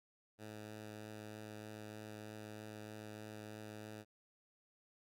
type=tone with vibrato; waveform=10% pulse; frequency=107.2 Hz; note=A2; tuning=45 cents flat; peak=-40 dBFS; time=0.38-4.05 s; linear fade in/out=50 ms; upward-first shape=sine; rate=3.2 Hz; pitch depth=8 cents each way; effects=none